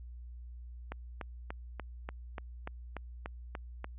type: click train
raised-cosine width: 0.5 ms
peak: -24 dBFS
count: 11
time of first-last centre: 0.92-3.844 s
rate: 3.42 Hz
effects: added 60 Hz sine -44 dBFS peak until 3.98 s + resampled to 8000 Hz